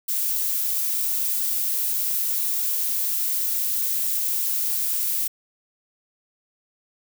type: noise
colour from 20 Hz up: violet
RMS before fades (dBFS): -24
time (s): 0.08-5.28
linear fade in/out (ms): 10
effects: none

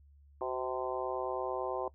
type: harmonic tone with a mistuned harmonic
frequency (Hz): 129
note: C3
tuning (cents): -24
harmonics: 3 / 4 / 5 / 6 / 7 / 8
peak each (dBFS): -38 / -39 / -40 / -41 / -41 / -42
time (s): 0.41-1.88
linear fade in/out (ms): 2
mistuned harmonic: 3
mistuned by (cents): -45
effects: noise-tail reverb RT60 0.1 s tail -19 dB re dry + added 71 Hz sine -57 dBFS peak until 1.94 s

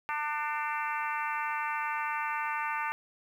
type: harmonic tone with a mistuned harmonic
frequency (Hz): 299.3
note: D4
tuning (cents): +33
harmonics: 3 / 4 / 5 / 6 / 7 / 8 / 9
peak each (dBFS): -34 / -36 / -38 / -40 / -41 / -42 / -43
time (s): 0.09-2.92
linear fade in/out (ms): 0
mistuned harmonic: 8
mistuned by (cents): -45
effects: 10-bit

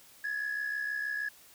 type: tone pair together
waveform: sine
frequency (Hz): 1671.6 / 1738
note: G#6 / A6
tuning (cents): +11 / -22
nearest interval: minor second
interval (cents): 67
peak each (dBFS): -31 / -36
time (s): 0.24-1.29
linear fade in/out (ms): 5
effects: tanh soft clip ceiling -28 dBFS + white hiss -57 dBFS RMS until 1.54 s

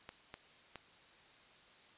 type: clicks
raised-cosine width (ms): 0.3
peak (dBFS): -30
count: 3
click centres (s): 0.091 / 0.341 / 0.757
effects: white hiss -62 dBFS RMS until 1.97 s + resampled to 8000 Hz

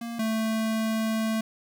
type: tone pair in turn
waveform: square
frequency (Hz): 233.1 / 221.3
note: A#3 / A3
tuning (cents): 0 / +10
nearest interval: minor second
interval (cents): 90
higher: first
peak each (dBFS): -33 / -25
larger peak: second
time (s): 0.01-0.19 / 0.19-1.41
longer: second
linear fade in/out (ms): 5
effects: 9-bit

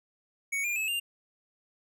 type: tone with pitch steps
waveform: square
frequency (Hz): 2231 / 2405 / 2593 / 2795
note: C#7 / D7 / E7 / F7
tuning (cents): +11 / +41 / -29 / +1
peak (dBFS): -29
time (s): 0.52-1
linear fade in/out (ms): 10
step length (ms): 120
effects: none

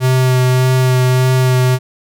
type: tone with vibrato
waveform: square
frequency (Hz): 128.2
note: C3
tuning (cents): -35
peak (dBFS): -10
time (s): 0-1.79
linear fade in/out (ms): 50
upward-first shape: sine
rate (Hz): 1.7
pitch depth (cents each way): 13
effects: none

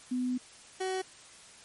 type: tone pair in turn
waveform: sine / 30% pulse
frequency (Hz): 250.9 / 375.9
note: B3 / F#4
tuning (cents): +28 / +27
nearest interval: perfect fifth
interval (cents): 699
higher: second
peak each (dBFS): -28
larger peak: neither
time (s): 0.11-0.38 / 0.8-1.02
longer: first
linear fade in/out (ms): 10
effects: white hiss -53 dBFS RMS until 1.64 s + MP3 48 kbps

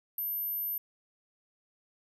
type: tone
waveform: sine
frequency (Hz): 13000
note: G#9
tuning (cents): -38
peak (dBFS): -31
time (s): 0.18-0.78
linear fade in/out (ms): 2
effects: none

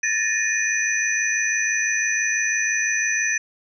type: tone cluster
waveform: sine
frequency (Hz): 1732 / 1838 / 2459 / 5980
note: A6 / A#6 / D#7 / F#8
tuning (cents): -28 / -25 / -21 / +17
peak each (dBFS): -25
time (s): 0.03-3.38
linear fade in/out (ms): 5
effects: none

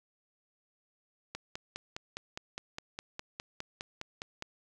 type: click train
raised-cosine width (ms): 0.2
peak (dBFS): -21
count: 16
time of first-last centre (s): 1.35-4.424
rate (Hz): 4.88
effects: none

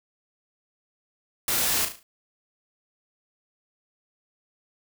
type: noise with echo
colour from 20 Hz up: white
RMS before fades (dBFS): -25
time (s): 1.48-1.85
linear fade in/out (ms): 2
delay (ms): 36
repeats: 5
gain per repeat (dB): -7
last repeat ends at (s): 2.03
effects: none

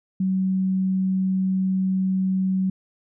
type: tone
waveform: sine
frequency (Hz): 188.7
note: F#3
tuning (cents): +34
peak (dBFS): -19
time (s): 0.2-2.7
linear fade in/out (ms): 5
effects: none

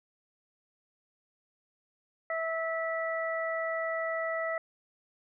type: harmonic tone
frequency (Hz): 653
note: E5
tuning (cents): -17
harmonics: 1 / 2 / 3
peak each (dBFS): -32 / -37 / -35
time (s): 2.3-4.58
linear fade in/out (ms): 2
effects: none

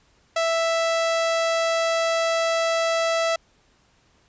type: tone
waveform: sawtooth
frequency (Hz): 660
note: E5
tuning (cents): +2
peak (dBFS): -16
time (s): 0.36-3.36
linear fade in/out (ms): 5
effects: pink hiss -61 dBFS RMS until 4.28 s + resampled to 16000 Hz

